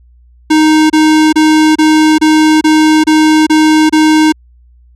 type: tone bursts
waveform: square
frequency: 310.9 Hz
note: D#4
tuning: 1 cent flat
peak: -5 dBFS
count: 9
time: 0.5-4.324 s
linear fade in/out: 10 ms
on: 400 ms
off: 28 ms
effects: added 60 Hz sine -40 dBFS peak until 4.95 s + low-pass 8000 Hz 12 dB/octave